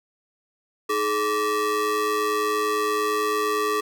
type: ring-modulated tone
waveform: square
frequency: 368.8 Hz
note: F#4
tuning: 6 cents flat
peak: -19 dBFS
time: 0.89-3.81 s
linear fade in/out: 10 ms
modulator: 792 Hz
effects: none